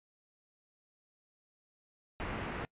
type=low-pass noise; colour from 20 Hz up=pink; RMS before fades=-39 dBFS; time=2.2-2.65 s; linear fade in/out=0 ms; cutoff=2600 Hz; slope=24 dB/octave; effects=noise-tail reverb RT60 0.1 s tail -25 dB re dry + resampled to 8000 Hz